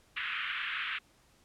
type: band-pass noise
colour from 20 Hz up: pink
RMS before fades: -36 dBFS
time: 0.16-0.99 s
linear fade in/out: 10 ms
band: 1300 to 3200 Hz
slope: 48 dB/octave
effects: pink hiss -65 dBFS RMS until 1.44 s + low-pass 11000 Hz 12 dB/octave